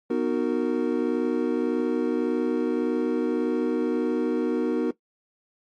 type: chord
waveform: triangle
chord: B major seventh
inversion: none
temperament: just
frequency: 246.9 / 308.7 / 370.4 / 463 Hz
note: B3 / D#4 / F#4 / A#4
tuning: 0 / -14 / +2 / -12 cents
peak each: -25 dBFS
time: 0.1-4.91 s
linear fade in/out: 5 ms
effects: noise-tail reverb RT60 0.1 s tail -17 dB re dry + MP3 48 kbps